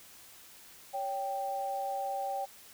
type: tone pair together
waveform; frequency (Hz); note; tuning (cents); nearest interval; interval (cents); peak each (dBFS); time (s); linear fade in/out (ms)
sine; 558.7 / 784; C#5 / G5; +13 / 0; tritone; 587; -38 / -33; 0.93-2.46; 20
effects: white hiss -54 dBFS RMS until 2.73 s